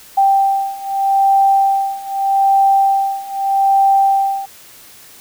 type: beating tone pair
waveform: sine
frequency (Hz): 784 / 784.81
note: G5 / G5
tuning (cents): 0 / +2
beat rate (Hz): 0.81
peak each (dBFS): -15 / -13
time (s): 0.17-4.46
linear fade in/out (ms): 10
effects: white hiss -41 dBFS RMS until 5.2 s